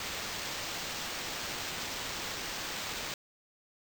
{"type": "noise with sample-and-hold", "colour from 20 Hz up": "white", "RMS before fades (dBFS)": -38, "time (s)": [0, 3.14], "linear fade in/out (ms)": 2, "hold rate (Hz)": 11025, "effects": []}